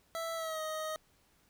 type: tone with pitch glide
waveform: 25% pulse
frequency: 659.3 to 625.9 Hz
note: E5 to D#5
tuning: 0 to +10 cents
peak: -32 dBFS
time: 0.15-0.96 s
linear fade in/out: 0 ms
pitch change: -90 cents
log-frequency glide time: 0.35-0.61 s
effects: pink hiss -69 dBFS RMS until 1.49 s